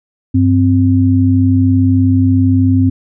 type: tone pair together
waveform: sine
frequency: 98 / 261.2 Hz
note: G2 / C4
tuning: 0 / -3 cents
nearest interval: octave + perfect fourth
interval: 1697 cents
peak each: -10 dBFS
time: 0.34-2.9 s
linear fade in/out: 10 ms
effects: none